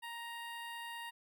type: tone with notch filter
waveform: 15% pulse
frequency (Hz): 935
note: A#5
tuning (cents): +5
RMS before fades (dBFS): -45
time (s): 0.02-1.11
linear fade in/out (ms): 20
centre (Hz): 6300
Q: 0.72
effects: none